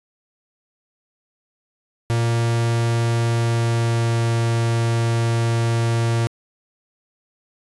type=tone with pitch glide; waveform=45% pulse; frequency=116.54 to 115.8 Hz; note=A#2 to A#2; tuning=0 to -11 cents; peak=-17 dBFS; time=2.1-6.27 s; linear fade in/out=0 ms; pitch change=-11 cents; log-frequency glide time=3.31-4.28 s; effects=resampled to 24000 Hz